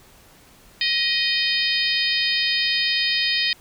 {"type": "harmonic tone with a mistuned harmonic", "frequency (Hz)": 619, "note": "D#5", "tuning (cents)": -9, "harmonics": [3, 4, 5, 6, 7, 8], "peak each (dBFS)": [-26, -26, -26, -26, -26, -26], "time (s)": [0.81, 3.53], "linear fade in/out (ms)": 2, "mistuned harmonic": 3, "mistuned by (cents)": 28, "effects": ["pink hiss -51 dBFS RMS until 3.6 s"]}